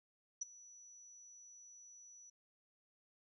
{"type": "tone with ADSR envelope", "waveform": "sine", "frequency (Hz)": 5910, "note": "F#8", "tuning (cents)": -3, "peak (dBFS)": -35, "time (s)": [0.41, 2.3], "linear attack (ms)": 9, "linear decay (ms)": 17, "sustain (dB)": -21, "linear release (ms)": 7, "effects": []}